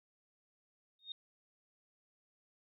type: tone with exponential growth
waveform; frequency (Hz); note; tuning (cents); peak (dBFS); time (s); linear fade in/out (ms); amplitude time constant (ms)
sine; 3700; A#7; -14; -37; 0.99-1.12; 2; 28
effects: none